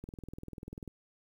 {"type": "click train", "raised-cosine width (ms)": 3, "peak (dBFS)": -30, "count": 18, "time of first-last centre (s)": [0.04, 0.877], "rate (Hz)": 20.3, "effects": ["10-bit"]}